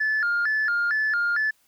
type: tone with vibrato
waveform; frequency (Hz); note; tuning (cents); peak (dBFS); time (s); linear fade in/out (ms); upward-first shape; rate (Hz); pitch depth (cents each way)
sine; 1565; G6; -3; -19; 0-1.51; 10; square; 2.2; 180
effects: tanh soft clip ceiling -18 dBFS + white hiss -64 dBFS RMS until 1.67 s